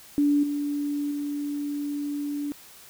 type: tone with level steps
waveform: sine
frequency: 289.6 Hz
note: D4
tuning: 24 cents flat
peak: -18 / -25 / -27 dBFS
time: 0.18-2.52 s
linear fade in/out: 0 ms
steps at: 0.43 / 1.11 s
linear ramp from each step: 5 ms
effects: white hiss -49 dBFS RMS until 2.89 s